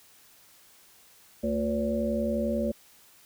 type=harmonic tone with a mistuned harmonic; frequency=71.3 Hz; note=C#2; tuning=49 cents sharp; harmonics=1 / 3 / 5 / 7 / 8; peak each=-37 / -28 / -36 / -35 / -30 dBFS; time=1.43-2.72 s; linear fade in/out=10 ms; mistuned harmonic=3; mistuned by=+91 cents; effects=white hiss -57 dBFS RMS until 3.25 s